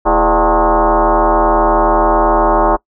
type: tone with frequency modulation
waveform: sine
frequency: 146.7 Hz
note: D3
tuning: 2 cents flat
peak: -8 dBFS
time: 0.05-2.77 s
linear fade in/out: 20 ms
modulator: 186 Hz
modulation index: 5.5
effects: noise-tail reverb RT60 0.1 s tail -23 dB re dry